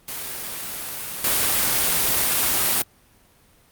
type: noise with level steps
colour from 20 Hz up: white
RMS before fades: -31 / -20 dBFS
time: 0.08-2.82 s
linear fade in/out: 2 ms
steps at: 1.24 s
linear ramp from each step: 2 ms
effects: pink hiss -56 dBFS RMS until 3.71 s + Opus 32 kbps